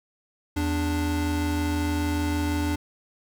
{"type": "tone pair together", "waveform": "square", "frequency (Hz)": [82.42, 293.7], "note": ["E2", "D4"], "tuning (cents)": [0, 0], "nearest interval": "octave + minor seventh", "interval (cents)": 2200, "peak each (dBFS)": -27, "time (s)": [0.56, 2.76], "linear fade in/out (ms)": 10, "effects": []}